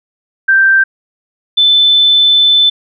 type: tone pair in turn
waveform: sine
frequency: 1568 / 3520 Hz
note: G6 / A7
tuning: 0 / 0 cents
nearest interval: octave + major second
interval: 1400 cents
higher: second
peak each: -5 dBFS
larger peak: neither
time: 0.48-0.84 / 1.57-2.7 s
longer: second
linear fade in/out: 10 ms
effects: none